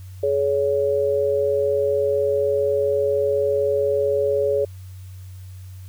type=tone pair together; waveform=sine; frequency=422.1 / 562 Hz; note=G#4 / C#5; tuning=+28 / +24 cents; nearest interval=perfect fourth; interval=496 cents; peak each=-20 dBFS; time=0.23-4.65 s; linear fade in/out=5 ms; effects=added 93 Hz sine -35 dBFS peak until 5.88 s + white hiss -54 dBFS RMS until 5.88 s